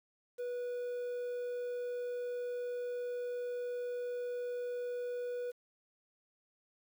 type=tone with quantisation; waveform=triangle; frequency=489.2 Hz; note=B4; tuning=16 cents flat; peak=-34 dBFS; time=0.38-5.52 s; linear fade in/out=20 ms; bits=10; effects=none